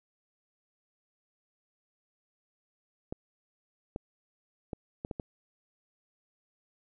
clicks, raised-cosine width 2 ms, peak -22 dBFS, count 6, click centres 3.125 / 3.961 / 4.732 / 5.049 / 5.112 / 5.198 s, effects none

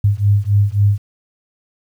sine beating tone pair, 100 / 103.7 Hz, G2 / G#2, +35 / -2 cents, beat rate 3.7 Hz, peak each -14 dBFS, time 0.04-0.98 s, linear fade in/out 5 ms, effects 8-bit

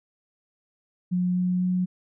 sine tone with pitch steps, 180 / 181.04 / 182.09 Hz, F#3 / F#3 / F#3, -47 / -37 / -27 cents, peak -21 dBFS, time 1.11-1.86 s, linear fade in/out 20 ms, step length 250 ms, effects none

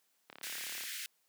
click train, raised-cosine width 0.3 ms, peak -32 dBFS, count 20, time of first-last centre 0.3-0.837 s, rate 35.4 Hz
pink high-pass noise, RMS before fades -42 dBFS, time 0.43-1.06 s, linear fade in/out 0 ms, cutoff 1600 Hz, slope 48 dB/octave
effects white hiss -75 dBFS RMS until 1.28 s + high-pass 200 Hz 12 dB/octave

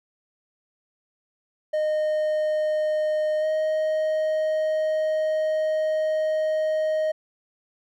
triangle tone with pitch glide, 615 to 623.9 Hz, D#5 to D#5, -20 to +5 cents, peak -19 dBFS, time 1.73-7.12 s, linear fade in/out 10 ms, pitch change +25 cents, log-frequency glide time 3.4-3.45 s, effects none

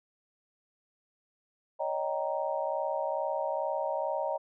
sine chord, Eb dominant seventh, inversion third, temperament just, 560 / 622.3 / 777.8 / 933.4 Hz, Db5 / Eb5 / G5 / Bb5, +18 / 0 / -14 / +2 cents, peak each -34 / -33 / -37 / -35 dBFS, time 1.79-4.38 s, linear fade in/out 20 ms, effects none

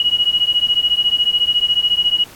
sine beating tone pair, 2900 / 2914 Hz, F#7 / F#7, -35 / -27 cents, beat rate 14 Hz, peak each -16 dBFS, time 0-2.24 s, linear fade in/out 2 ms, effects pink hiss -41 dBFS RMS until 2.35 s + AAC 64 kbps

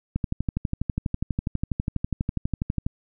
click train, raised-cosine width 5 ms, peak -12 dBFS, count 34, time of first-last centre 0.16-2.865 s, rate 12.2 Hz, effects none

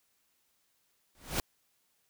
pink noise with exponential growth, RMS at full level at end -27 dBFS, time 1.15-1.4 s, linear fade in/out 1 ms, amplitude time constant 53 ms, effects white hiss -74 dBFS RMS until 2.09 s

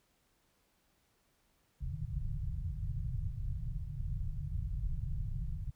pink low-pass noise, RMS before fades -37 dBFS, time 1.8-5.71 s, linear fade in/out 10 ms, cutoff 160 Hz, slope 96 dB/octave, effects pink hiss -74 dBFS RMS until 5.75 s

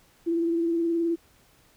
sine tone with vibrato, 335.4 Hz, E4, 30 cents sharp, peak -22 dBFS, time 0.26-1.16 s, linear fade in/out 20 ms, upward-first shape triangle, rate 19 Hz, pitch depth 33 cents each way, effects pink hiss -60 dBFS RMS until 1.76 s

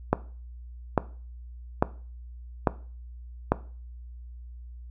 click train, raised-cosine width 1 ms, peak -5 dBFS, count 5, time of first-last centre 0.13-3.52 s, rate 1.18 Hz, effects noise-tail reverb RT60 0.4 s tail -17 dB re dry + added 60 Hz sine -40 dBFS peak until 4.9 s

